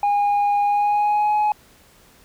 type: tone with pitch glide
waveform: sine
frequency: 817 to 842.4 Hz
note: G#5 to G#5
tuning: -29 to +24 cents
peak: -13 dBFS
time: 0.03-1.52 s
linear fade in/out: 2 ms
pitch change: +53 cents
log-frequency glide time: 0.64-1.35 s
effects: tanh soft clip ceiling -15 dBFS + pink hiss -52 dBFS RMS until 2.24 s